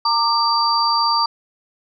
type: tone cluster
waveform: sine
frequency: 923 / 1186 / 4662 Hz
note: A#5 / D6 / D8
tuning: -17 / +17 / -14 cents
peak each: -19 dBFS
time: 0.05-1.26 s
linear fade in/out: 5 ms
effects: none